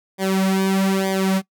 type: tone with flanger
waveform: sawtooth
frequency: 191.9 Hz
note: G3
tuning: 37 cents flat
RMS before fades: -19 dBFS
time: 0.18-1.42 s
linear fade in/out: 50 ms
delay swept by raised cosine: 0.73 to 3.73 ms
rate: 1.1 Hz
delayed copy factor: -0.9
effects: noise-tail reverb RT60 0.1 s tail -21 dB re dry